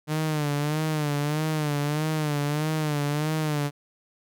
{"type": "tone with vibrato", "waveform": "sawtooth", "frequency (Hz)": 150.6, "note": "D3", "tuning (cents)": 44, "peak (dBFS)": -20, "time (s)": [0.07, 3.71], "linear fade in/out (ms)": 50, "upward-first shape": "sine", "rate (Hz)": 1.6, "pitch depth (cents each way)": 73, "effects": []}